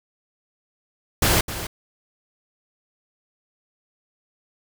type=noise with echo; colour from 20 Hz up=pink; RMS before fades=-18 dBFS; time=1.22-1.41 s; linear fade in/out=5 ms; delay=260 ms; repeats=1; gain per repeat=-12 dB; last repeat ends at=1.67 s; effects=none